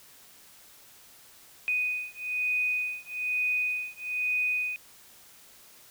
sine beating tone pair, 2489 / 2490.1 Hz, D#7 / D#7, 0 / +1 cents, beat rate 1.1 Hz, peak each -30 dBFS, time 1.68-4.76 s, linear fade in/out 0 ms, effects white hiss -54 dBFS RMS until 5.9 s

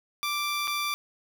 15% pulse tone with dropouts, 1174.7 Hz, D6, in tune, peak -21 dBFS, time 0.23-0.94 s, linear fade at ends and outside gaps 0 ms, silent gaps 0.673-0.678 s, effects none

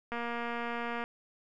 click train, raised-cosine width 0.5 ms, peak -22 dBFS, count 218, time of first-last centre 0.12-1.039 s, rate 236 Hz, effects none

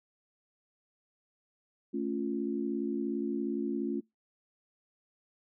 sine chord, A augmented, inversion none, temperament equal, 220 / 277.2 / 349.2 Hz, A3 / C#4 / E#4, 0 / 0 / 0 cents, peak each -35 / -34 / -35 dBFS, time 1.93-4.01 s, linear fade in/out 20 ms, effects noise-tail reverb RT60 0.2 s tail -25 dB re dry

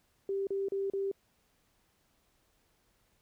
sine tone bursts, 392.4 Hz, G4, 2 cents sharp, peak -30 dBFS, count 4, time 0.29-1.115 s, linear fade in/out 2 ms, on 180 ms, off 35 ms, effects pink hiss -72 dBFS RMS until 3.21 s

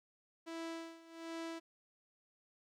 sawtooth tone with tremolo, 329.6 Hz, E4, in tune, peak -37 dBFS, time 0.46-1.6 s, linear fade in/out 20 ms, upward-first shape sine, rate 1.3 Hz, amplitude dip 85%, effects low-pass 7000 Hz 12 dB/octave + 13-bit

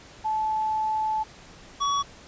sine / square tone pair in turn, 868 / 1129.2 Hz, A5 / C#6, -24 / +32 cents, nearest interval perfect fourth, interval 456 cents, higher second, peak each -23 dBFS, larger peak neither, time 0.24-1.24 / 1.8-2.03 s, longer first, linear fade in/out 20 ms, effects pink hiss -48 dBFS RMS until 2.27 s + resampled to 16000 Hz

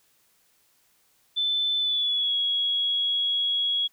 sine tone with pitch glide, 3520 to 3328 Hz, A7 to G#7, 0 to +3 cents, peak -22 dBFS, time 1.36-3.88 s, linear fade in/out 20 ms, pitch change -97 cents, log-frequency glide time 1.79-2.35 s, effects white hiss -65 dBFS RMS until 3.92 s

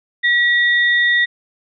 sine tone pair together, 1924 / 3638 Hz, B6 / A#7, -46 / -43 cents, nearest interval major seventh, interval 1103 cents, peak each -12 / -21 dBFS, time 0.23-1.26 s, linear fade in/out 20 ms, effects none

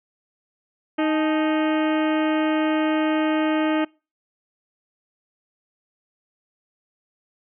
harmonic tone with a mistuned harmonic, 311.1 Hz, D#4, in tune, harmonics 1 / 2 / 3 / 4 / 5 / 6 / 7 / 8 / 9 / 10, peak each -20 / -26 / -30 / -32 / -34 / -36 / -37 / -38 / -39 / -40 dBFS, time 0.98-3.85 s, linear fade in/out 10 ms, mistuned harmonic 3, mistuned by -120 cents, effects noise-tail reverb RT60 0.3 s tail -25 dB re dry

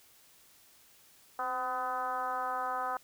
sine tone with frequency modulation, 1012 Hz, B5, 42 cents sharp, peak -31 dBFS, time 1.39-2.97 s, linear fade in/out 2 ms, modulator 249 Hz, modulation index 1.6, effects white hiss -61 dBFS RMS until 3.03 s

